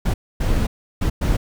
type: noise bursts at uneven times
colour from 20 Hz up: brown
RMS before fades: -18 dBFS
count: 4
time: 0.05-0.14 / 0.4-0.67 / 1.01-1.1 / 1.21-1.37 s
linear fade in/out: 10 ms
effects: none